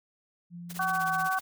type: tone with pitch glide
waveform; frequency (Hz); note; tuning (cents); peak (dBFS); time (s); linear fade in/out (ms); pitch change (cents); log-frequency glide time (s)
sine; 173.2 to 164.9; F3 to E3; -14 to +1; -39; 0.5-1.3; 50; -85; 0.91-1.07
type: noise with tremolo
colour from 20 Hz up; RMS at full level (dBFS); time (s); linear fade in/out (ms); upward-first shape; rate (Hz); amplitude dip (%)
white; -39; 0.69-1.41; 20; triangle; 16; 100
type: harmonic tone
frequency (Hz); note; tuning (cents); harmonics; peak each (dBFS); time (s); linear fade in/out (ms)
377.9; F#4; +37; 2 / 3 / 4; -30 / -30 / -30; 0.79-1.39; 5
effects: none